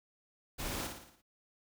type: noise with echo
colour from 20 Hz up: pink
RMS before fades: -39 dBFS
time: 0.58-0.88 s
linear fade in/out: 20 ms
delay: 57 ms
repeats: 6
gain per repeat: -5 dB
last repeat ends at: 1.222 s
effects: none